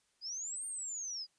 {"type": "linear two-way sweep", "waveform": "sine", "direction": "up then down", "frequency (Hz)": [4802, 8870, 4802], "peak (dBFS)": -38, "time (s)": [0.21, 1.27], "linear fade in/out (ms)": 50, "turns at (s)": 0.66, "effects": ["white hiss -75 dBFS RMS until 1.38 s", "resampled to 22050 Hz"]}